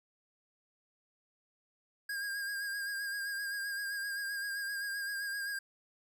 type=tone with vibrato; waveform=square; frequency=1622 Hz; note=G#6; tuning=41 cents flat; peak=-36 dBFS; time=2.09-5.59 s; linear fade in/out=5 ms; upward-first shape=sine; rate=7.7 Hz; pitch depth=34 cents each way; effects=none